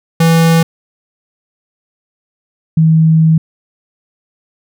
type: tone pair in turn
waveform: square / sine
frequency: 164.81 / 160.21 Hz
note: E3 / E3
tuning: 0 / -49 cents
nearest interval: unison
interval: 49 cents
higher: first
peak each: -7 / -5 dBFS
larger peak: second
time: 0.2-0.63 / 2.77-3.38 s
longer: second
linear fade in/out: 5 ms
effects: none